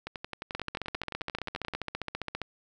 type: two click trains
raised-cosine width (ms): 0.3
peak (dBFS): -17 / -20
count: 29 / 20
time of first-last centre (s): 0.55-2.417 / 0.07-1.737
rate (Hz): 15 / 11.4
effects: none